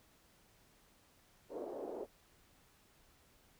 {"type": "band-pass noise", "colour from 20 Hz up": "white", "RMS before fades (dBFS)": -44, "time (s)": [1.49, 2.07], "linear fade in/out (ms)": 50, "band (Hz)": [330, 570], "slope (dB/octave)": 24, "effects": ["pink hiss -68 dBFS RMS until 3.59 s"]}